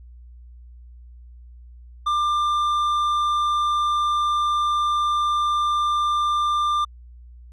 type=tone with hard clipping; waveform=sine; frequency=1192 Hz; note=D6; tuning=25 cents sharp; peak=-20 dBFS; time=2.06-6.85 s; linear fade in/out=10 ms; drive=6 dB; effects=added 60 Hz sine -41 dBFS peak until 7.52 s + resampled to 24000 Hz